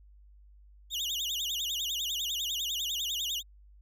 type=tone with vibrato; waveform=35% pulse; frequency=3260 Hz; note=G#7; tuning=33 cents flat; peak=-29 dBFS; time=0.9-3.43 s; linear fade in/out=50 ms; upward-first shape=sine; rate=10 Hz; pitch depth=240 cents each way; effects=added 50 Hz sine -53 dBFS peak until 3.81 s